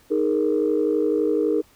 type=chord; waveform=sine; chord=D# suspended fourth; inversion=none; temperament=just; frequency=311.1 / 414.8 / 466.7 Hz; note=D#4 / G#4 / A#4; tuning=0 / -2 / +2 cents; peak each=-22 dBFS; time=0.1-1.62 s; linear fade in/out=20 ms; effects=tanh soft clip ceiling -10 dBFS + pink hiss -56 dBFS RMS until 1.75 s